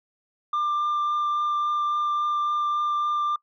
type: tone with vibrato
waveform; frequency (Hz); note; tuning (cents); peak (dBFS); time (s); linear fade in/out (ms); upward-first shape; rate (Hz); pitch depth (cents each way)
sine; 1191; D6; +24; -19; 0.53-3.36; 5; triangle; 3.6; 10
effects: noise-tail reverb RT60 0.1 s tail -26 dB re dry + tanh soft clip ceiling -21 dBFS